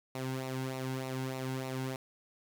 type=tone with flanger; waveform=sawtooth; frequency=130.81 Hz; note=C3; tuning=in tune; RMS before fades=-37 dBFS; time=0.15-1.96 s; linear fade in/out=2 ms; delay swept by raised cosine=0.61 to 1.71 ms; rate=3.3 Hz; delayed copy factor=-0.65; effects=10-bit